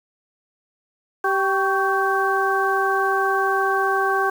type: harmonic tone with a mistuned harmonic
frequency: 389 Hz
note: G4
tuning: 13 cents flat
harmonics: 1 / 2 / 3 / 4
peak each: -23 / -23 / -23 / -23 dBFS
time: 1.24-4.3 s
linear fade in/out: 5 ms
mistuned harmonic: 3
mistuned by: -69 cents
effects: 7-bit